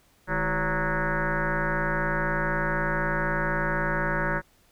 sine tone with frequency modulation, 748 Hz, F#5, 19 cents sharp, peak -23 dBFS, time 0.27-4.42 s, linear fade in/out 50 ms, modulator 180 Hz, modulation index 5.7, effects pink hiss -62 dBFS RMS until 4.71 s

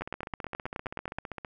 two click trains, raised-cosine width 0.5 ms, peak -22 / -18 dBFS, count 23 / 12, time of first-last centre 0.01-1.448 / 0.02-1.185 s, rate 15.3 / 9.44 Hz, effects none

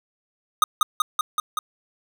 square tone with echo, 1239 Hz, D#6, 8 cents flat, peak -13 dBFS, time 0.62-0.64 s, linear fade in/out 2 ms, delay 190 ms, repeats 5, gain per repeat -2 dB, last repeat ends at 1.59 s, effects none

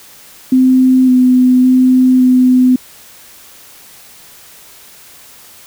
sine tone with pitch steps, 258 / 253 / 255.9 / 253.6 Hz, C4 / B3 / C4 / B3, -24 / +42 / -38 / +46 cents, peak -5 dBFS, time 0.52-2.76 s, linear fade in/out 5 ms, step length 560 ms, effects white hiss -39 dBFS RMS until 5.66 s

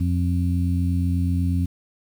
harmonic tone, 88.2 Hz, F2, 18 cents sharp, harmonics 1 / 2 / 3, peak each -20 / -26 / -27 dBFS, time 0-1.66 s, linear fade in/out 10 ms, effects 8-bit

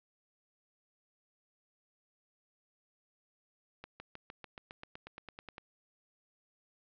accelerating click train, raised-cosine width 0.3 ms, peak -29 dBFS, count 15, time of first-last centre 3.84-5.581 s, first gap 160 ms, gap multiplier 0.96, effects low-pass 4000 Hz 12 dB/octave

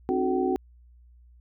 sine tone cluster, 265.2 / 306.2 / 367.9 / 432.5 / 763 Hz, C4 / D#4 / F#4 / A4 / G5, +23 / -28 / -10 / -30 / -47 cents, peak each -28 / -33 / -25 / -34 / -31 dBFS, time 0.09-0.56 s, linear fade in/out 0 ms, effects added 60 Hz sine -51 dBFS peak until 1.4 s

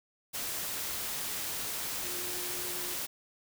sine tone in noise, 357.8 Hz, F4, 42 cents sharp, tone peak -45 dBFS, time 2.03-2.95 s, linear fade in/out 20 ms, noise white, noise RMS -36 dBFS, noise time 0.33-3.07 s, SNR -12 dB, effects none

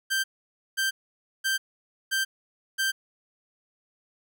sawtooth tone bursts, 1568 Hz, G6, in tune, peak -20 dBFS, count 5, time 0.1-2.92 s, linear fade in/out 20 ms, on 140 ms, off 530 ms, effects none

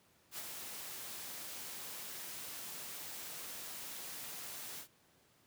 white noise with ADSR envelope, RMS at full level -42 dBFS, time 0.31-4.88 s, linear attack 75 ms, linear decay 26 ms, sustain -4 dB, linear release 97 ms, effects pink hiss -69 dBFS RMS until 5.46 s + high-pass 100 Hz 12 dB/octave

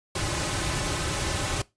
pink noise with comb filter, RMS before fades -28 dBFS, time 0.15-1.62 s, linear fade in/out 5 ms, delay 4.3 ms, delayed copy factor -0.6, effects noise-tail reverb RT60 0.2 s tail -20 dB re dry + resampled to 22050 Hz

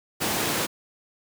pink high-pass noise, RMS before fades -26 dBFS, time 0.2-0.67 s, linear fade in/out 20 ms, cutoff 160 Hz, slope 12 dB/octave, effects none

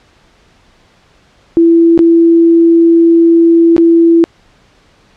sine tone with dropouts, 334 Hz, E4, 23 cents sharp, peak -3 dBFS, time 1.57-4.24 s, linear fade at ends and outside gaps 0 ms, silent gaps 1.977-1.991 / 3.765-3.78 s, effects pink hiss -48 dBFS RMS until 5.16 s + low-pass 5000 Hz 12 dB/octave

